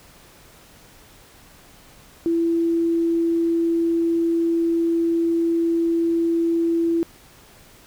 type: tone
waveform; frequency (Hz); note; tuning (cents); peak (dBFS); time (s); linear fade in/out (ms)
sine; 334.3; E4; +24; -17; 2.26-7.03; 0
effects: pink hiss -49 dBFS RMS until 7.86 s